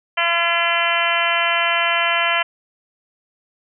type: harmonic tone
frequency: 340 Hz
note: F4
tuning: 46 cents flat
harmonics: 2 / 3 / 4 / 5 / 6 / 7 / 8 / 9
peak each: -24 / -24 / -24 / -24 / -24 / -24 / -24 / -24 dBFS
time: 0.17-2.43 s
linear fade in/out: 10 ms
effects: none